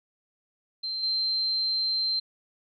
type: tone with level steps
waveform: sine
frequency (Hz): 4130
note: C8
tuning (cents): -23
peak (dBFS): -29 / -24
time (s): 0.83-2.2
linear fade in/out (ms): 10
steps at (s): 1.03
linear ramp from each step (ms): 2
effects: none